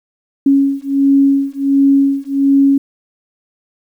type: beating tone pair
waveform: sine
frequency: 275.6 / 277 Hz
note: C#4 / C#4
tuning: -10 / -1 cents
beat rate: 1.4 Hz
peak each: -12 dBFS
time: 0.46-2.78 s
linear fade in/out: 5 ms
effects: 8-bit